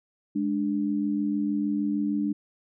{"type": "tone pair together", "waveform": "sine", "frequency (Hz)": [207.7, 294.2], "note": ["G#3", "D4"], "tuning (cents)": [0, 3], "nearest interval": "tritone", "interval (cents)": 603, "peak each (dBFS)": [-27, -26], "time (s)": [0.35, 2.33], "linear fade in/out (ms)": 10, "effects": []}